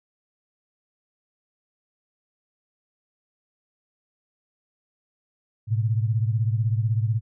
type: beating tone pair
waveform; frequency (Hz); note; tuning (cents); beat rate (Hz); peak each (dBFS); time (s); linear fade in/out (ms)
sine; 108.6 / 124.6; A2 / B2; -22 / +16; 16; -21 / -26; 5.67-7.21; 50
effects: none